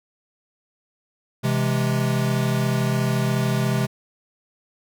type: chord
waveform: square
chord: C augmented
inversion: none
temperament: equal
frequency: 130.81 / 164.81 / 207.7 Hz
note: C3 / E3 / G#3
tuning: 0 / 0 / 0 cents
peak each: -22 / -28 / -26 dBFS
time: 1.43-3.87 s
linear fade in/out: 20 ms
effects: none